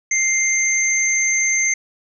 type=tone pair together; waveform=sine; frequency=2097 / 6284 Hz; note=C7 / G8; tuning=+3 / +3 cents; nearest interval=octave + perfect fifth; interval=1900 cents; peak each=-18 dBFS; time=0.11-1.74 s; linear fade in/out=5 ms; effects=none